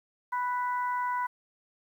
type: harmonic tone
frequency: 493.9 Hz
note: B4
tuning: in tune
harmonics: 2 / 3 / 4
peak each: -28 / -37 / -42 dBFS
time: 0.32-1.27 s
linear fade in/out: 10 ms
effects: 10-bit